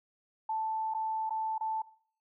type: tone with dropouts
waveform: sine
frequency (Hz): 880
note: A5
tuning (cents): 0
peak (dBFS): -30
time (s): 0.49-1.82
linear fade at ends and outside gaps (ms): 5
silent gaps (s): 0.939-0.946 / 1.295-1.305 / 1.581-1.608
effects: noise-tail reverb RT60 0.5 s tail -18 dB re dry